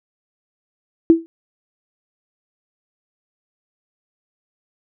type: tone with exponential decay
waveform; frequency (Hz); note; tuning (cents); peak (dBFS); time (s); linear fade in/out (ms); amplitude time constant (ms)
sine; 329.6; E4; 0; -3; 1.1-1.26; 0; 34
effects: none